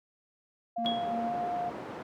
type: tone with pitch glide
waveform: sine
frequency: 698.5 to 707.8 Hz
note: F5 to F5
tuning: 0 to +23 cents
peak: -30 dBFS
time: 0.76-1.7 s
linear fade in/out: 10 ms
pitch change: +23 cents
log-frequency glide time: 1.23-1.34 s
type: tone with tremolo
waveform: triangle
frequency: 231.2 Hz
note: A#3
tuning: 14 cents flat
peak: -31 dBFS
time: 0.78-1.45 s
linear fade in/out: 5 ms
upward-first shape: sine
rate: 2.9 Hz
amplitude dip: 80%
type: band-pass noise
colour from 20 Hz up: white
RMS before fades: -41 dBFS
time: 0.84-2.03 s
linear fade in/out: 10 ms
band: 140 to 790 Hz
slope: 12 dB/octave
type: tone with exponential decay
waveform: sine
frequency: 3322 Hz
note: G#7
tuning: in tune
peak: -27 dBFS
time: 0.86-1.17 s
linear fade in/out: 0 ms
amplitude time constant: 67 ms
effects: none